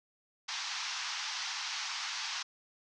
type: band-pass noise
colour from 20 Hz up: white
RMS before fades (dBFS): -38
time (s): 0.48-2.43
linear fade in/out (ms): 10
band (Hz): 820 to 6100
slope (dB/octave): 48
effects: none